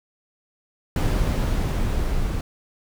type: noise with level ramp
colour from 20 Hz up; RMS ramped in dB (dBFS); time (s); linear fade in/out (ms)
brown; -19 to -25; 0.96-2.41; 2
effects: none